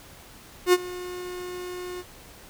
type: tone with ADSR envelope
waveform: 45% pulse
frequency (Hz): 360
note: F#4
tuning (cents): -47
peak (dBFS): -13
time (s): 0.66-2.04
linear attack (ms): 70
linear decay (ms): 38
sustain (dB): -20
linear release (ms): 44
effects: pink hiss -48 dBFS RMS until 2.49 s